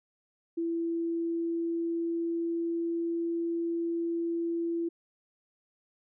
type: tone with pitch glide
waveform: sine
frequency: 334.2 to 336.7 Hz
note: E4 to E4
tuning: +24 to +37 cents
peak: -28 dBFS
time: 0.57-4.89 s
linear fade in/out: 10 ms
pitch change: +13 cents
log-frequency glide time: 0.76-3.31 s
effects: none